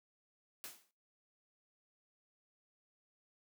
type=noise with exponential decay; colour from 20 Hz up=white; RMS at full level=-44 dBFS; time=0.64-0.91 s; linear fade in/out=0 ms; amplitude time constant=58 ms; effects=noise-tail reverb RT60 0.3 s tail -18 dB re dry + high-pass 200 Hz 12 dB/octave